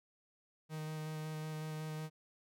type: tone with vibrato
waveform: 45% pulse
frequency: 155.56 Hz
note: D#3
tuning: in tune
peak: -40 dBFS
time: 0.69-2.1 s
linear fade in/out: 50 ms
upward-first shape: square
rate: 5.4 Hz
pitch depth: 9 cents each way
effects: none